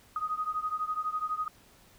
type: beating tone pair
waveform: sine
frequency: 1244.5 / 1256.5 Hz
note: D#6 / D#6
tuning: 0 / +17 cents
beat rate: 12 Hz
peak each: -32 / -34 dBFS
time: 0.16-1.48 s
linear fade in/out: 2 ms
effects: pink hiss -59 dBFS RMS until 1.98 s